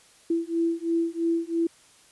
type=beating tone pair; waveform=sine; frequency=332.2 / 335.2 Hz; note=E4 / E4; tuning=+13 / +29 cents; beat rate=3 Hz; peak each=-26 dBFS; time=0.3-1.67 s; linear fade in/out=5 ms; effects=white hiss -56 dBFS RMS until 2.11 s + resampled to 24000 Hz